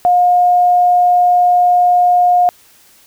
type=tone; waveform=sine; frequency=714 Hz; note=F5; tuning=38 cents sharp; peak=-7 dBFS; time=0.05-2.49 s; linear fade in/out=0 ms; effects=white hiss -47 dBFS RMS until 3.06 s